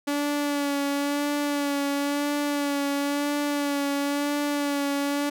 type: tone with vibrato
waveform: sawtooth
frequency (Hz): 286.4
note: D4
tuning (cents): -43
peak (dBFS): -20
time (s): 0.07-5.3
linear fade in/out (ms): 10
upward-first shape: sine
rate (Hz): 0.98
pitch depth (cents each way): 27
effects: none